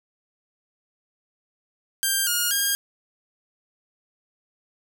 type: tone with pitch steps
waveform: 5% pulse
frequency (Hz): 1586 / 1431 / 1617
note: G6 / F6 / G#6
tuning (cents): +20 / +42 / -47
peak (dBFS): -10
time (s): 2.03-2.75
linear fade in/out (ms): 0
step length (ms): 240
effects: none